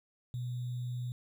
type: tone with sample-and-hold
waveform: sine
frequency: 123.1 Hz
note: B2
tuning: 5 cents flat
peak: -34 dBFS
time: 0.34-1.12 s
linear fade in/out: 0 ms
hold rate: 3675 Hz
effects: none